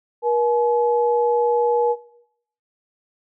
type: tone pair together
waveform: sine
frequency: 478.2 / 852 Hz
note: A#4 / G#5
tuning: +44 / +44 cents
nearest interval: minor seventh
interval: 1000 cents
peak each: -18 / -21 dBFS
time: 0.22-1.96 s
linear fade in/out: 50 ms
effects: noise-tail reverb RT60 0.7 s tail -18 dB re dry